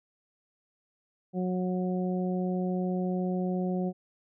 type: harmonic tone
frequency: 182.8 Hz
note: F#3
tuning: 21 cents flat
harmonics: 1 / 2 / 3 / 4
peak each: -28 / -34 / -38 / -40 dBFS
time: 1.33-3.93 s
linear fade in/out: 50 ms
effects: none